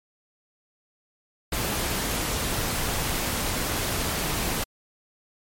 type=noise; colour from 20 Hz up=pink; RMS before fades=-27 dBFS; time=1.52-4.64 s; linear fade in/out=5 ms; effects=MP3 64 kbps